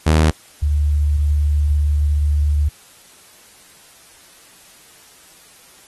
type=tone pair in turn; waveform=sawtooth / sine; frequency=78.4 / 73.72 Hz; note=D#2 / D2; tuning=+14 / +7 cents; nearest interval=minor second; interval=107 cents; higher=first; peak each=-7 / -13 dBFS; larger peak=first; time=0.06-0.31 / 0.62-2.69 s; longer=second; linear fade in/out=10 ms; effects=white hiss -47 dBFS RMS until 5.87 s + AAC 32 kbps